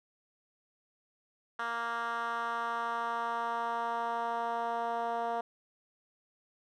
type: tone with band-pass filter sweep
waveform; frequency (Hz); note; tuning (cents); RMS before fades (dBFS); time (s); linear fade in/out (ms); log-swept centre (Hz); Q
10% pulse; 233.1; A#3; 0; -34; 1.59-5.41; 5; 1400 to 710; 2
effects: none